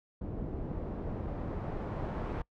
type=noise with low-pass filter sweep; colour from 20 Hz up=pink; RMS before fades=-37 dBFS; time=0.21-2.42 s; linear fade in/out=5 ms; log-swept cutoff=390 to 1100 Hz; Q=0.72; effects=noise-tail reverb RT60 0.1 s tail -23 dB re dry